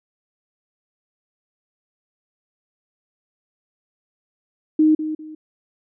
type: tone with echo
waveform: sine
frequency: 310.3 Hz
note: D#4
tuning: 5 cents flat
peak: -11 dBFS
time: 4.79-4.95 s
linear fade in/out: 5 ms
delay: 200 ms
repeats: 2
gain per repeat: -11 dB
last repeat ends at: 5.35 s
effects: none